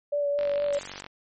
sine tone with vibrato, 576 Hz, D5, 34 cents flat, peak -23 dBFS, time 0.12-0.79 s, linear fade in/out 10 ms, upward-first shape sine, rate 4.4 Hz, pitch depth 17 cents each way
click train, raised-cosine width 0.3 ms, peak -22 dBFS, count 33, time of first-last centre 0.39-1.064 s, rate 47.5 Hz
blue noise, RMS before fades -35 dBFS, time 0.73-1.01 s, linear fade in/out 5 ms
effects MP3 32 kbps

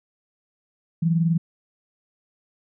sine tone pair together, 164.3 / 184.42 Hz, E3 / F#3, -5 / -5 cents, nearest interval major second, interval 200 cents, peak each -18 / -26 dBFS, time 1.02-1.38 s, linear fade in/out 10 ms, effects none

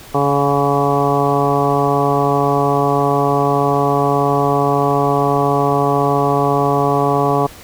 harmonic tone with a mistuned harmonic, 141.7 Hz, C#3, 38 cents sharp, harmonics 1 / 2 / 3 / 4 / 5 / 6 / 7 / 8, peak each -20 / -21 / -18 / -23 / -19 / -22 / -23 / -21 dBFS, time 0.14-7.47 s, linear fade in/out 10 ms, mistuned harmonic 6, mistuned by -29 cents, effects pink hiss -38 dBFS RMS until 7.63 s

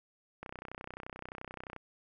click train, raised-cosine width 0.5 ms, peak -27 dBFS, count 43, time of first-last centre 0.43-1.763 s, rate 31.5 Hz, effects none

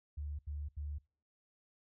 sine tone bursts, 73.42 Hz, D2, in tune, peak -38 dBFS, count 3, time 0.17-0.986 s, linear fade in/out 10 ms, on 220 ms, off 78 ms, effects noise-tail reverb RT60 0.4 s tail -25 dB re dry

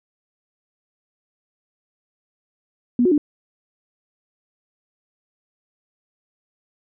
sine tone with pitch steps, 243.4 / 363.8 / 294.9 Hz, B3 / F#4 / D4, -25 / -29 / +7 cents, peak -13 dBFS, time 2.99-3.179 s, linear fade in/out 2 ms, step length 63 ms, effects none

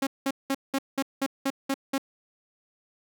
sawtooth tone bursts, 271.9 Hz, C#4, 33 cents flat, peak -20 dBFS, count 9, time 0.02-1.981 s, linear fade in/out 5 ms, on 49 ms, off 190 ms, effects none

